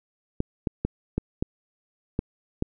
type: clicks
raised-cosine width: 3 ms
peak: -11 dBFS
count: 7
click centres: 0.404 / 0.672 / 0.85 / 1.18 / 1.425 / 2.191 / 2.624 s
effects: none